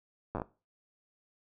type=slowing click train; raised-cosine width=1 ms; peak=-21 dBFS; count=6; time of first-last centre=0.35-0.418 s; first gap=9 ms; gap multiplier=1.21; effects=noise-tail reverb RT60 0.3 s tail -18 dB re dry

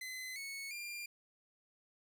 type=tone with pitch steps; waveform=sawtooth; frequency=2036 / 2207 / 2393 Hz; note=C7 / C#7 / D7; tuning=-48 / -8 / +32 cents; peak=-39 dBFS; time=0.01-1.06 s; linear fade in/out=5 ms; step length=350 ms; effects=none

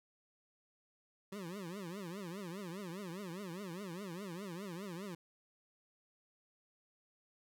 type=tone with vibrato; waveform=25% pulse; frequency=185 Hz; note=F#3; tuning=in tune; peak=-39 dBFS; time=1.32-5.15 s; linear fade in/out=5 ms; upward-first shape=triangle; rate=4.9 Hz; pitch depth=250 cents each way; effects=none

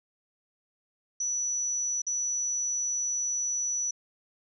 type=tone with dropouts; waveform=sine; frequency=5920 Hz; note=F#8; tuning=in tune; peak=-27 dBFS; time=1.2-3.91 s; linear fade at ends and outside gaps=5 ms; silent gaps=2.019-2.066 s; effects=none

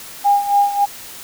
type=tone with tremolo; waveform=sine; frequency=810 Hz; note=G#5; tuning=43 cents flat; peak=-9 dBFS; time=0.24-0.86 s; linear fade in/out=20 ms; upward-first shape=sine; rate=3.6 Hz; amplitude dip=75%; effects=white hiss -35 dBFS RMS until 1.23 s

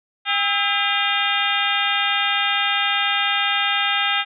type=harmonic tone with a mistuned harmonic; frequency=402.7 Hz; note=G4; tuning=47 cents sharp; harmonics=2 / 3 / 4 / 5 / 6 / 7 / 8 / 9; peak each=-26 / -26 / -26 / -26 / -26 / -26 / -26 / -26 dBFS; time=0.25-4.25 s; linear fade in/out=50 ms; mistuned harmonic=3; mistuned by=+130 cents; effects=none

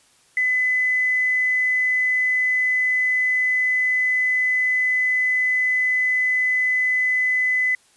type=tone with quantisation; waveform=sine; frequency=2011 Hz; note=B6; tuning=31 cents sharp; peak=-17 dBFS; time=0.37-7.75 s; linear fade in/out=2 ms; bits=7; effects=white hiss -57 dBFS RMS until 7.96 s + resampled to 24000 Hz

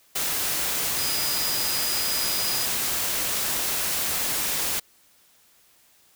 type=tone in noise; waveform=sine; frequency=4940 Hz; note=D#8; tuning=13 cents flat; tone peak=-29 dBFS; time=0.98-2.66 s; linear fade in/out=10 ms; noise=white; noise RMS=-26 dBFS; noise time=0.15-4.8 s; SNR=-6 dB; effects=white hiss -59 dBFS RMS until 6.15 s

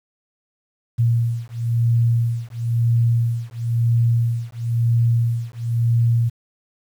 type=beating tone pair; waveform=sine; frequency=116.54 / 117.53 Hz; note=A#2 / A#2; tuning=0 / +15 cents; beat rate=0.99 Hz; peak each=-19 dBFS; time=0.98-6.3 s; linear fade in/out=20 ms; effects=8-bit

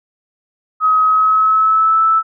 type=tone with pitch glide; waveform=sine; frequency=1269 to 1315.3 Hz; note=D#6 to E6; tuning=+34 to -4 cents; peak=-9 dBFS; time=0.8-2.23 s; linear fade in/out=50 ms; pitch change=+62 cents; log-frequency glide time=1.02-2.02 s; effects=none

